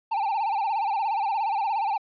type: tone with vibrato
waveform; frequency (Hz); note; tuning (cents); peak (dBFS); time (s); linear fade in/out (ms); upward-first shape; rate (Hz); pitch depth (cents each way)
triangle; 844; G#5; +28; -21; 0.11-1.98; 10; sine; 17; 140
effects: resampled to 11025 Hz + 10-bit